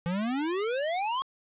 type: exponential sweep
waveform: square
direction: up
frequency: 166.7 to 1105 Hz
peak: -28 dBFS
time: 0.06-1.22 s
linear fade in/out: 0 ms
effects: resampled to 8000 Hz + 10-bit